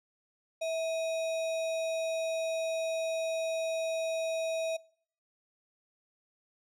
sine tone with sample-and-hold, 650 Hz, E5, 24 cents flat, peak -30 dBFS, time 0.61-4.77 s, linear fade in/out 10 ms, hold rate 3150 Hz, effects noise-tail reverb RT60 0.6 s tail -24 dB re dry + low-pass 8000 Hz 12 dB/octave

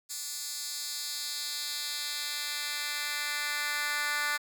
10% pulse tone with high-pass filter sweep, 293.7 Hz, D4, in tune, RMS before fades -34 dBFS, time 0.09-4.38 s, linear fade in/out 20 ms, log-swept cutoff 6300 to 1600 Hz, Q 1.4, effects none

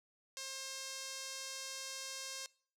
sawtooth tone with band-pass filter, 533 Hz, C5, 32 cents sharp, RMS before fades -45 dBFS, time 0.37-2.46 s, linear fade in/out 0 ms, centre 6000 Hz, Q 1.5, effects noise-tail reverb RT60 0.5 s tail -23 dB re dry

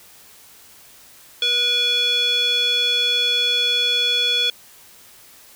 square tone with band-pass filter, 484.4 Hz, B4, 34 cents flat, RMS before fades -19 dBFS, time 1.42-4.5 s, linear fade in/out 2 ms, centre 3300 Hz, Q 6.7, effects white hiss -47 dBFS RMS until 5.55 s

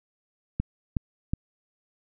click train, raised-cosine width 5 ms, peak -13 dBFS, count 3, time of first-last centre 0.6-1.335 s, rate 2.72 Hz, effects none

